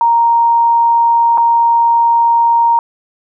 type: tone with dropouts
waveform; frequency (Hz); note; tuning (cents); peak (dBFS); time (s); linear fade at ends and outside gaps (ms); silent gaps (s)
sine; 932.3; A#5; 0; -7; 0.01-2.79; 1; 1.375-1.38
effects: none